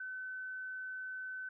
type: tone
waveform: sine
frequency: 1518 Hz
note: F#6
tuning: 44 cents sharp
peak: -40 dBFS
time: 0-1.49 s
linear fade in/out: 5 ms
effects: none